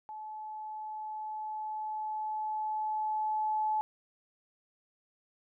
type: tone with level ramp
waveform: sine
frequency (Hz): 861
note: A5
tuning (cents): -38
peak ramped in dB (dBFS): -40 to -27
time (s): 0.09-3.81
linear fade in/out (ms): 0
effects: none